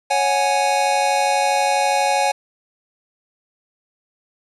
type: chord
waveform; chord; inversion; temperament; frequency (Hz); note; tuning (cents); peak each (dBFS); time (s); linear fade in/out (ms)
square; C# suspended fourth; none; just; 554.4 / 739.2 / 831.5; C#5 / F#5 / G#5; 0 / -2 / +2; -23 / -22 / -19; 0.1-2.32; 10
effects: resampled to 24000 Hz + 7-bit